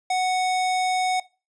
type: tone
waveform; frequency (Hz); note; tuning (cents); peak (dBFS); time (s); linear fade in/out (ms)
square; 740; F#5; 0; -21; 0.1-1.2; 5
effects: noise-tail reverb RT60 0.3 s tail -20 dB re dry + resampled to 22050 Hz